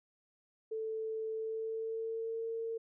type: tone with pitch glide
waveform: sine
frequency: 441.4 to 454.3 Hz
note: A4 to A#4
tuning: +5 to -45 cents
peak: -35 dBFS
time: 0.71-2.78 s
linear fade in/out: 10 ms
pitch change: +50 cents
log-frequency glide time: 1.33-2.46 s
effects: none